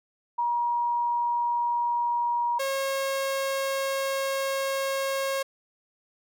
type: tone pair in turn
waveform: sine / sawtooth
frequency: 953 / 542.9 Hz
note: A#5 / C#5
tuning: +38 / -36 cents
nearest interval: minor seventh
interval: 974 cents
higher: first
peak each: -23 / -22 dBFS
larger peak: second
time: 0.38-2.59 / 2.59-5.43 s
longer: second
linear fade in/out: 10 ms
effects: none